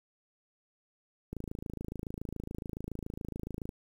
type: click train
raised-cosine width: 3 ms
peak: -25 dBFS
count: 65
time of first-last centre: 1.33-3.692 s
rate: 27.1 Hz
effects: 9-bit